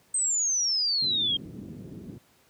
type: exponential sweep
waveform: sine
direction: down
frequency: 8400 to 3187 Hz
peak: -23 dBFS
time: 0.14-1.37 s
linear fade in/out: 5 ms
type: low-pass noise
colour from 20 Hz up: white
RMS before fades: -40 dBFS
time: 1.02-2.18 s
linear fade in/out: 5 ms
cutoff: 310 Hz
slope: 24 dB/octave
effects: pink hiss -62 dBFS RMS until 2.49 s + high-pass 100 Hz 12 dB/octave